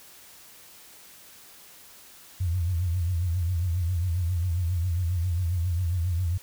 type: tone with vibrato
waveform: sine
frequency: 87.6 Hz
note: F2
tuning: 6 cents sharp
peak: -23 dBFS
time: 2.4-6.38 s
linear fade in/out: 10 ms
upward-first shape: triangle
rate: 7.4 Hz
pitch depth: 140 cents each way
effects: white hiss -50 dBFS RMS until 6.42 s